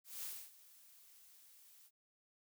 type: noise with ADSR envelope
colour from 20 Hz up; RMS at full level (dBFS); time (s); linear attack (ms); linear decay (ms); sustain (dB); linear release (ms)
blue; -44; 0.04-1.91; 190; 270; -19; 50
effects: none